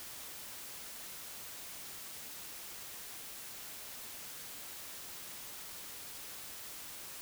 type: silence
effects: white hiss -47 dBFS RMS until 7.21 s